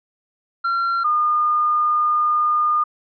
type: tone pair in turn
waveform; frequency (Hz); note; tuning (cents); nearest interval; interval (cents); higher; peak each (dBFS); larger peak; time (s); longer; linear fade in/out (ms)
triangle / sine; 1370 / 1216.3; F6 / D#6; -34 / -40; major second; 206; first; -16 / -15; second; 0.64-1.04 / 1.04-2.84; second; 10
effects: resampled to 11025 Hz